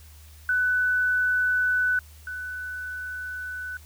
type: tone pair in turn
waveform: sine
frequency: 1495 / 1495 Hz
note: F#6 / F#6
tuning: +17 / +17 cents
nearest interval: unison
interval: 0 cents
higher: neither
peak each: -20 / -31 dBFS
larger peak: first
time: 0.49-1.99 / 2.27-3.77 s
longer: neither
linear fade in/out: 2 ms
effects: added 76 Hz sine -46 dBFS peak until 3.85 s + white hiss -54 dBFS RMS until 3.85 s